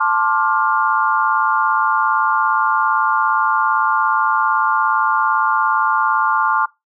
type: chord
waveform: sine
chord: D minor seventh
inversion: second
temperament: just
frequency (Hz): 881 / 1057.2 / 1174.7 / 1409.6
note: A5 / C6 / D6 / F6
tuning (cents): +2 / +18 / 0 / +16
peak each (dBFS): -19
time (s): 0-6.66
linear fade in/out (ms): 10
effects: noise-tail reverb RT60 0.2 s tail -21 dB re dry